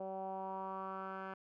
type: tone with low-pass filter sweep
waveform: 10% pulse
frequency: 190.9 Hz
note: G3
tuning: 46 cents flat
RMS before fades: -43 dBFS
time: 0-1.34 s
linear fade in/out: 5 ms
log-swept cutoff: 640 to 1700 Hz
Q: 3.8
effects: none